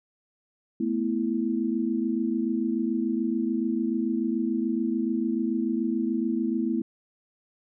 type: chord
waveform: sine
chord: A suspended second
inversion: none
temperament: equal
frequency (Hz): 220 / 246.9 / 329.6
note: A3 / B3 / E4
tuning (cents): 0 / 0 / 0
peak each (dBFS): -28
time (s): 0.8-6.82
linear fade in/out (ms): 5
effects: none